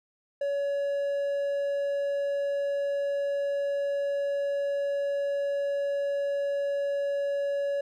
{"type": "tone", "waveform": "triangle", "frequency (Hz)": 564, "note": "C#5", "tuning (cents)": 30, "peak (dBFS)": -24, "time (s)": [0.41, 7.81], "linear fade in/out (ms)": 5, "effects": []}